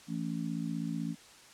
harmonic tone, 55.9 Hz, A1, 28 cents sharp, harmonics 3 / 4 / 5, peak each -36 / -37 / -38 dBFS, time 0.07-1.16 s, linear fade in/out 50 ms, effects white hiss -55 dBFS RMS until 1.53 s + low-pass 8000 Hz 12 dB/octave

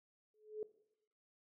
sine tone with exponential growth, 428.3 Hz, A4, 47 cents flat, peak -36 dBFS, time 0.34-0.63 s, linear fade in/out 2 ms, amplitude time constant 62 ms, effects noise-tail reverb RT60 0.8 s tail -18 dB re dry

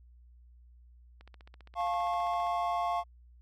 click train, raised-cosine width 0.3 ms, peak -37 dBFS, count 20, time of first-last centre 1.21-2.468 s, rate 15.1 Hz
triangle chord, F augmented, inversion none, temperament just, 698.5 / 873.1 / 1091.3 Hz, F5 / A5 / C#6, 0 / -14 / -27 cents, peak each -29 / -35 / -32 dBFS, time 1.75-3.04 s, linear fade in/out 50 ms
effects added 60 Hz sine -54 dBFS peak until 3.41 s

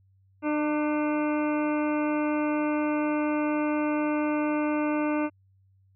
harmonic tone with a mistuned harmonic, 300.7 Hz, D4, 41 cents sharp, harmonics 1 / 2 / 3 / 4 / 5 / 7 / 8 / 9, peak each -25 / -31 / -35 / -37 / -39 / -42 / -43 / -44 dBFS, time 0.42-5.3 s, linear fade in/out 50 ms, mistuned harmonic 4, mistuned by -26 cents, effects added 96 Hz sine -59 dBFS peak until 5.95 s

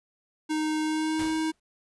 square tone with pitch glide, 310 to 316.7 Hz, D#4 to D#4, -6 to +31 cents, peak -26 dBFS, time 0.49-1.52 s, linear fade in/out 20 ms, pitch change +37 cents, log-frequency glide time 0.82-1.28 s
pink noise with exponential decay, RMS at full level -35 dBFS, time 1.19-1.6 s, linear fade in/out 5 ms, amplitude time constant 87 ms
effects resampled to 24000 Hz

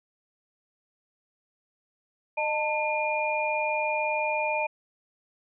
sine tone cluster, 611 / 893 / 2419 Hz, D#5 / A5 / D#7, -32 / +25 / -49 cents, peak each -29 dBFS, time 2.37-4.67 s, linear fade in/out 10 ms, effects none

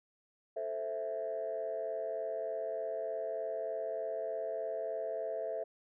sine chord, A minor, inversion none, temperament equal, 440 / 523.3 / 659.3 Hz, A4 / C5 / E5, 0 / 0 / 0 cents, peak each -40 / -40 / -36 dBFS, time 0.56-5.64 s, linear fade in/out 10 ms, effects tanh soft clip ceiling -28 dBFS

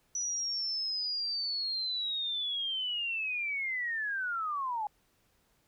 sine linear sweep, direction down, 5920 to 817 Hz, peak -31 dBFS, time 0.15-4.87 s, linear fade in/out 2 ms, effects pink hiss -71 dBFS RMS until 5.67 s

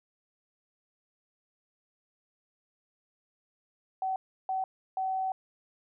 sine tone bursts at uneven times, 759 Hz, F#5, 44 cents sharp, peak -28 dBFS, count 3, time 4.02-4.16 / 4.49-4.64 / 4.97-5.32 s, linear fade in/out 2 ms, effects none

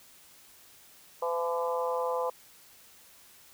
harmonic tone with a mistuned harmonic, 169.1 Hz, E3, 44 cents sharp, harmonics 3 / 4 / 5 / 6 / 7, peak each -30 / -38 / -36 / -34 / -41 dBFS, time 1.22-2.3 s, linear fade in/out 5 ms, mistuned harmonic 5, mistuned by +22 cents, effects white hiss -56 dBFS RMS until 3.53 s

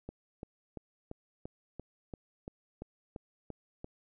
click train, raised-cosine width 2 ms, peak -28 dBFS, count 12, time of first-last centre 0.09-3.844 s, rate 2.93 Hz, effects none

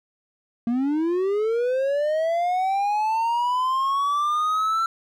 triangle linear sweep, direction up, 228.7 to 1349 Hz, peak -18 dBFS, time 0.67-4.86 s, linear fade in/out 2 ms, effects none

